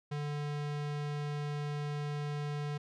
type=tone; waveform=square; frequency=146.83 Hz; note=D3; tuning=in tune; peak=-35 dBFS; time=0.11-2.78 s; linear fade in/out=10 ms; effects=low-pass 5000 Hz 12 dB/octave